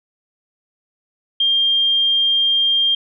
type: tone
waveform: sine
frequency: 3200 Hz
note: G7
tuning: 35 cents sharp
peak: -13 dBFS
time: 1.4-2.95 s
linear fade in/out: 5 ms
effects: none